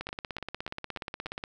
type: two click trains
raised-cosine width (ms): 0.3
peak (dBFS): -19 / -23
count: 25 / 5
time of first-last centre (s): 0.01-1.439 / 0.09-1.266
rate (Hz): 16.8 / 3.4
effects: none